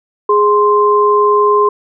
sine tone pair together, 415.3 / 1045.5 Hz, G#4 / C6, 0 / -2 cents, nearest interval octave + major third, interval 1598 cents, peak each -10 dBFS, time 0.29-1.69 s, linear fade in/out 5 ms, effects none

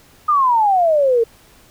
sine exponential sweep, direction down, 1244.5 to 446.3 Hz, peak -11 dBFS, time 0.28-1.24 s, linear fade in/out 10 ms, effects pink hiss -49 dBFS RMS until 1.7 s

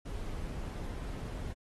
brown noise, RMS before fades -39 dBFS, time 0.05-1.53 s, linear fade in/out 10 ms, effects AAC 32 kbps

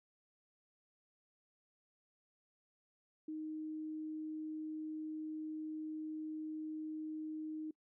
sine tone, 311.1 Hz, D#4, in tune, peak -40 dBFS, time 3.28-7.71 s, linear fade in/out 5 ms, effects noise-tail reverb RT60 0.1 s tail -25 dB re dry

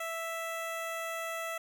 15% pulse tone with notch filter, 659.3 Hz, E5, in tune, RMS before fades -37 dBFS, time 0-1.58 s, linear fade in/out 5 ms, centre 5000 Hz, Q 2, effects none

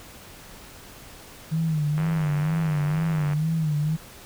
sine tone with vibrato, 155.3 Hz, D#3, 3 cents flat, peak -21 dBFS, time 1.51-3.97 s, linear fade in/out 20 ms, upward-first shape sine, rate 2.1 Hz, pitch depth 88 cents each way
click train, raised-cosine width 0.5 ms, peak -20 dBFS, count 127, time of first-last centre 1.98-3.333 s, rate 93.1 Hz
effects pink hiss -45 dBFS RMS until 4.25 s

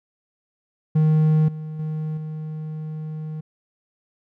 triangle tone with level steps, 155.56 Hz, D#3, in tune, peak -12 / -27 / -22 / -26 dBFS, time 0.95-3.41 s, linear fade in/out 10 ms, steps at 1.48 / 1.79 / 2.17 s, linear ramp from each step 5 ms, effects none

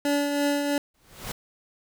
25% pulse tone with tremolo, 287.3 Hz, D4, 38 cents flat, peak -17 dBFS, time 0.05-0.78 s, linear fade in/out 2 ms, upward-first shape triangle, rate 3 Hz, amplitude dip 45%
pink noise with exponential growth, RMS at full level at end -30 dBFS, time 0.94-1.32 s, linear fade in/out 5 ms, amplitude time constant 81 ms
effects none

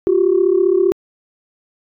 sine tone pair together, 353.7 / 388.9 Hz, F4 / G4, +22 / -14 cents, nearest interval major second, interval 164 cents, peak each -13 dBFS, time 0.07-0.92 s, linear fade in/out 0 ms, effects tanh soft clip ceiling -4 dBFS

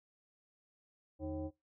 sine tone with frequency modulation, 311.1 Hz, D#4, in tune, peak -37 dBFS, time 1.19-1.51 s, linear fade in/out 50 ms, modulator 230 Hz, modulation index 1.2, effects noise-tail reverb RT60 0.2 s tail -23 dB re dry

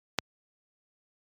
click, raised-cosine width 0.2 ms, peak -6 dBFS, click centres 0.187 s, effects high-pass 80 Hz 12 dB/octave + MP3 96 kbps

